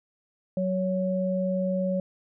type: tone pair together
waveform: sine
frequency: 186.4 / 557.9 Hz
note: F#3 / C#5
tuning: +13 / +11 cents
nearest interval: octave + perfect fifth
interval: 1898 cents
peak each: -26 / -27 dBFS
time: 0.57-2 s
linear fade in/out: 2 ms
effects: none